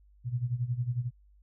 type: tone with tremolo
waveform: sine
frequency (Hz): 122.1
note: B2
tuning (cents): -19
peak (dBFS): -25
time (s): 0.24-1.11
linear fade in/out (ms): 50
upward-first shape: sine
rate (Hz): 11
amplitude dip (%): 80
effects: added 50 Hz sine -57 dBFS peak until 1.42 s

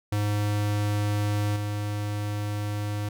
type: tone with level steps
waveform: square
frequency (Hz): 103.83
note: G#2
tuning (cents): 0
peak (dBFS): -24 / -28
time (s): 0.12-3.09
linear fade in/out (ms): 5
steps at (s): 1.56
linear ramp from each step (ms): 2
effects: none

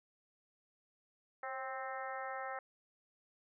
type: harmonic tone with a mistuned harmonic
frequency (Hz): 261.9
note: C4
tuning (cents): +2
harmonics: 2 / 3 / 4 / 5 / 6 / 7 / 8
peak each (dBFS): -46 / -44 / -50 / -46 / -52 / -48 / -55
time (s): 1.43-2.59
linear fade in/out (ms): 2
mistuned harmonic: 2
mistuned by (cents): +40
effects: none

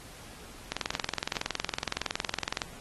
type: click train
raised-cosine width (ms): 0.2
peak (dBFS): -12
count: 42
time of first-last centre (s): 0.72-2.618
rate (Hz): 21.6
effects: pink hiss -49 dBFS RMS until 2.8 s + AAC 32 kbps

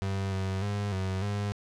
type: tone with pitch steps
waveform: 35% pulse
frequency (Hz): 97.1 / 95.4 / 102 / 94.6 / 102.1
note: G2 / G2 / G#2 / F#2 / G#2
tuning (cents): -16 / -47 / -31 / +39 / -29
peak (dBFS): -27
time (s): 0.02-1.52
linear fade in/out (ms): 0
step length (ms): 300
effects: low-pass 7000 Hz 12 dB/octave

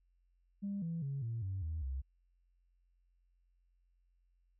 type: tone with pitch steps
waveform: sine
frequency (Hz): 200.1 / 166.33 / 138.26 / 114.93 / 95.53 / 79.41 / 66.01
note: G3 / E3 / C#3 / A#2 / G2 / D#2 / C2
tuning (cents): +36 / +16 / -4 / -24 / -44 / +36 / +16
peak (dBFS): -35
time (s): 0.62-2.02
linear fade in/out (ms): 20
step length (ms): 200
effects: tanh soft clip ceiling -32 dBFS + added 44 Hz sine -70 dBFS peak until 4.59 s

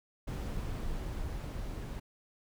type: noise with level ramp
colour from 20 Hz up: brown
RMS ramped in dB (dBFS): -36 to -39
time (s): 0.27-2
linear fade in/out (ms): 10
effects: none

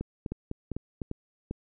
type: two click trains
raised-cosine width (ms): 3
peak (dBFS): -20 / -20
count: 4 / 5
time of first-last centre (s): 0.32-1.51 / 0.01-1.018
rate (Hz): 2.52 / 3.97
effects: none

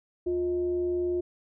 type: tone with frequency modulation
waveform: sine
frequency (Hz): 354.8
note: F4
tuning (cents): +27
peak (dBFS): -25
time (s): 0.26-1.21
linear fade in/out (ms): 10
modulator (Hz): 277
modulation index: 0.29
effects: none

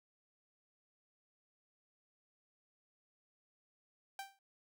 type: tone with exponential decay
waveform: sawtooth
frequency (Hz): 784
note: G5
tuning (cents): 0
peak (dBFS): -36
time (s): 4.19-4.39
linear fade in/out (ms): 2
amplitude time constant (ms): 43
effects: none

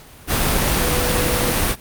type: tone in noise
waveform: sine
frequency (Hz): 493.9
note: B4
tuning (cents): 0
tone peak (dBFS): -24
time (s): 0.77-1.56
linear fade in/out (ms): 50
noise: pink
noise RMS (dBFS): -18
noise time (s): 0.27-1.76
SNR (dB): -9
effects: pink hiss -43 dBFS RMS until 1.8 s + Opus 48 kbps

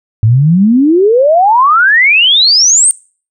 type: exponential sweep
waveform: sine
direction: up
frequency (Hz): 104.2 to 8900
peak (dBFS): -4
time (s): 0.23-2.91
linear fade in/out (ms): 0
effects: noise-tail reverb RT60 0.4 s tail -22 dB re dry

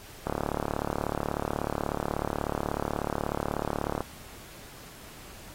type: click train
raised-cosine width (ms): 1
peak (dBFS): -14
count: 137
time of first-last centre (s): 0.27-4.006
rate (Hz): 36.4
effects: pink hiss -48 dBFS RMS until 5.54 s + AAC 48 kbps

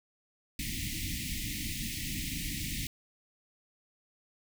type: band-stop noise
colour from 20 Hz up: pink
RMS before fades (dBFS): -36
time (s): 0.59-2.87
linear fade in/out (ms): 2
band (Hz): 320 to 1900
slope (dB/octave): 96
effects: none

